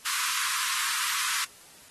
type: high-pass noise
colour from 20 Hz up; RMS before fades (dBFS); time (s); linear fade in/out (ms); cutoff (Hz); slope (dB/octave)
pink; -29; 0.05-1.45; 10; 1000; 96
effects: white hiss -52 dBFS RMS until 1.9 s + AAC 32 kbps